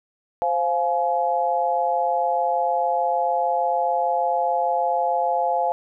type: chord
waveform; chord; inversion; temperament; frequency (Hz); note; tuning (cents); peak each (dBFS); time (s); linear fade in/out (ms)
sine; F minor; second; equal with one note detuned; 523.3 / 698.5 / 845.1; C5 / F5 / Ab5; 0 / 0 / +30; -25 / -22 / -23; 0.42-5.72; 0
effects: none